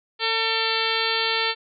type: harmonic tone with a mistuned harmonic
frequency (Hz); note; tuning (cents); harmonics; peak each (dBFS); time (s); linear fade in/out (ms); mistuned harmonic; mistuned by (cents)
449.9; A4; +39; 1 / 2 / 3 / 4 / 5 / 6 / 7 / 8 / 9 / 10; -30 / -30 / -30 / -30 / -30 / -30 / -30 / -30 / -30 / -30; 0.19-1.55; 50; 8; -37
effects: none